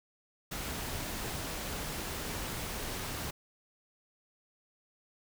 pink noise, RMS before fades -38 dBFS, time 0.51-3.31 s, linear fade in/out 10 ms, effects none

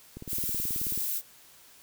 click train, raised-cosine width 3 ms, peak -27 dBFS, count 16, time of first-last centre 0.17-0.976 s, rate 18.6 Hz
violet noise, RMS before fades -31 dBFS, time 0.27-1.22 s, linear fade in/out 50 ms
effects white hiss -55 dBFS RMS until 1.82 s

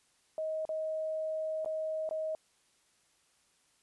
sine tone with dropouts, 630 Hz, D#5, 21 cents sharp, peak -32 dBFS, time 0.38-2.35 s, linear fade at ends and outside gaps 1 ms, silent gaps 0.652-0.691 / 1.647-1.659 / 2.091-2.11 s, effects white hiss -70 dBFS RMS until 3.82 s + resampled to 24000 Hz

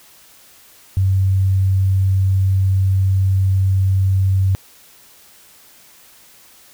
sine tone, 95.6 Hz, G2, 43 cents flat, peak -12 dBFS, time 0.97-4.55 s, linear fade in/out 0 ms, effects white hiss -47 dBFS RMS until 6.73 s

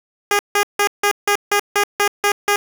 10% pulse tone bursts, 408.5 Hz, G#4, 29 cents flat, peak -5 dBFS, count 10, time 0.31-2.56 s, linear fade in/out 2 ms, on 81 ms, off 160 ms, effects 7-bit

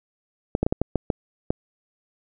clicks, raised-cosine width 2 ms, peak -7 dBFS, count 8, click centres 0.551 / 0.63 / 0.665 / 0.725 / 0.816 / 0.957 / 1.102 / 1.505 s, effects none

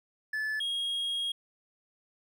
triangle tone pair in turn, 1734 / 3273 Hz, A6 / G#7, -26 / -26 cents, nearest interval major seventh, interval 1100 cents, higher second, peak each -28 dBFS, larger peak neither, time 0.33-0.6 / 0.6-1.32 s, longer second, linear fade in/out 5 ms, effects none

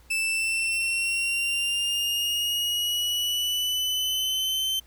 40% pulse linear sweep, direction up, 2637 to 3096 Hz, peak -23 dBFS, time 0.1-4.8 s, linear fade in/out 10 ms, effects added 60 Hz sine -53 dBFS peak until 4.86 s + pink hiss -59 dBFS RMS until 4.86 s

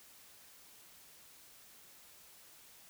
silence, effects white hiss -59 dBFS RMS until 2.89 s

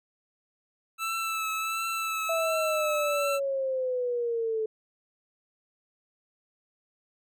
25% pulse tone with vibrato, 1318.5 Hz, E6, in tune, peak -25 dBFS, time 0.98-3.4 s, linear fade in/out 50 ms, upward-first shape triangle, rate 1.4 Hz, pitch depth 31 cents each way
sine linear sweep, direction down, 662 to 433.7 Hz, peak -26 dBFS, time 2.29-4.66 s, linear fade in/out 5 ms
effects none

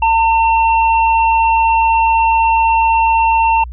square tone, 904 Hz, A5, 47 cents sharp, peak -10 dBFS, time 0.02-3.64 s, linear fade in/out 5 ms, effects added 60 Hz sine -25 dBFS peak until 3.72 s + resampled to 8000 Hz

